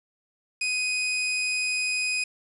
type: tone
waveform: sawtooth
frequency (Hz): 2498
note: D#7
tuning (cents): +6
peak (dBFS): -21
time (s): 0.61-2.24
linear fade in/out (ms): 5
effects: resampled to 24000 Hz + 8-bit